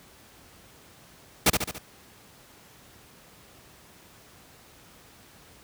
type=noise with echo; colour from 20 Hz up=pink; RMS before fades=-18 dBFS; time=1.46-1.5 s; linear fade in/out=5 ms; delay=71 ms; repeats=4; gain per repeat=-5 dB; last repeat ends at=1.784 s; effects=pink hiss -53 dBFS RMS until 5.63 s + high-pass 60 Hz 12 dB/octave